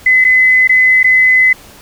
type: tone with dropouts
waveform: sine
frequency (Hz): 2026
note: B6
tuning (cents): +44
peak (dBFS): -5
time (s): 0.06-1.53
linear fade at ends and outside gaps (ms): 5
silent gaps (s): 0.243-0.248 / 0.675-0.693 / 1.031-1.042
effects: pink hiss -38 dBFS RMS until 1.81 s